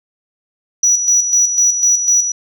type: tone with tremolo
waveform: sine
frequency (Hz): 5870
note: F#8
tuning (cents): -15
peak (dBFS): -7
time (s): 0.83-2.32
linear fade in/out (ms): 5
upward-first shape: square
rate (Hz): 4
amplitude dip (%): 60
effects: tanh soft clip ceiling -5 dBFS